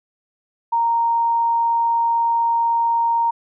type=tone; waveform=sine; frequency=929 Hz; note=A#5; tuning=6 cents flat; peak=-15 dBFS; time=0.72-3.31 s; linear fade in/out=10 ms; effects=none